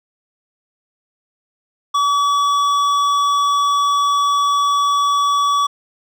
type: tone with hard clipping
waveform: sine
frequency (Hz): 1141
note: C#6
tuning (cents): +50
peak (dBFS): -15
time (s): 1.94-5.67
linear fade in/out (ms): 10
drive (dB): 10
effects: none